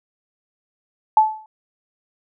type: tone with exponential decay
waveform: sine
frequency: 868 Hz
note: A5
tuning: 24 cents flat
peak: -6 dBFS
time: 1.17-1.46 s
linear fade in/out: 2 ms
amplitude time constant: 63 ms
effects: none